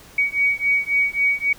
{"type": "beating tone pair", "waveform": "sine", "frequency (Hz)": [2252, 2255.7], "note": ["C#7", "C#7"], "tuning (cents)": [27, 30], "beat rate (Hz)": 3.7, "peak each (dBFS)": -20, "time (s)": [0.18, 1.53], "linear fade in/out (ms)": 5, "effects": ["pink hiss -46 dBFS RMS until 1.58 s"]}